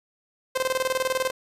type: tone with tremolo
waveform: sawtooth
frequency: 520 Hz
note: C5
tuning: 11 cents flat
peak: -17 dBFS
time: 0.55-1.31 s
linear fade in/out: 10 ms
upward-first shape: square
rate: 20 Hz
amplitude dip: 75%
effects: resampled to 32000 Hz